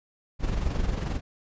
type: noise with amplitude modulation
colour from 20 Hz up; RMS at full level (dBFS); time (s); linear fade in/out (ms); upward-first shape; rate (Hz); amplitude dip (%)
brown; -25; 0.39-1.21; 50; sine; 22.4; 55
effects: resampled to 16000 Hz